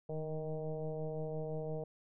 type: tone with frequency modulation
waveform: sine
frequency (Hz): 311.1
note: D#4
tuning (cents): 0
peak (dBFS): -36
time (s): 0.09-1.84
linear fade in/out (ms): 5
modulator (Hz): 157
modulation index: 2.1
effects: none